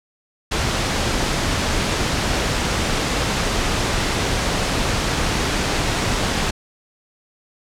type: noise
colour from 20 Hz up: pink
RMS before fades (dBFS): -20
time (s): 0.51-6.51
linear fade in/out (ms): 10
effects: low-pass 7000 Hz 12 dB/octave